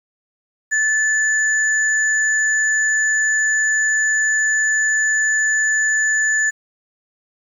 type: tone pair together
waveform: sine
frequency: 1743 / 6972 Hz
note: A6 / A8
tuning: -17 / -17 cents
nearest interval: 2 octaves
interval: 2400 cents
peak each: -15 / -23 dBFS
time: 0.71-6.51 s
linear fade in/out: 20 ms
effects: 8-bit